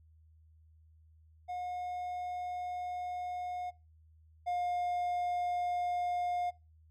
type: tone pair in turn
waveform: triangle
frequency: 720 / 711.3 Hz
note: F#5 / F5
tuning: -47 / +32 cents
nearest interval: unison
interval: 21 cents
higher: first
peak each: -34 / -29 dBFS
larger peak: second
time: 1.48-3.71 / 4.46-6.51 s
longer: first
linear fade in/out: 20 ms
effects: noise-tail reverb RT60 0.3 s tail -24 dB re dry + added 79 Hz sine -59 dBFS peak until 6.9 s